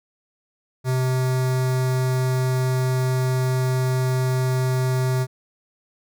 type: tone with notch filter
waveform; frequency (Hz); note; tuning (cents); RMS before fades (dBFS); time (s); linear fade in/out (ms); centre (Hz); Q
square; 128.9; C3; -26; -21; 0.84-5.27; 50; 2900; 1.9
effects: none